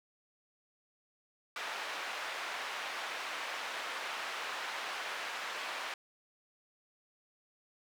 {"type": "band-pass noise", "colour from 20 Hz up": "white", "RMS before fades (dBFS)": -40, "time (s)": [1.56, 5.94], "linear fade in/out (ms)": 2, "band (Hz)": [660, 2300], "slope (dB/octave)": 12, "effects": []}